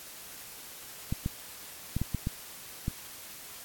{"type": "clicks", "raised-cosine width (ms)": 5, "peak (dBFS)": -17, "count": 7, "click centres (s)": [1.125, 1.261, 1.966, 2.016, 2.147, 2.271, 2.881], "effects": ["white hiss -46 dBFS RMS until 3.64 s", "AAC 64 kbps"]}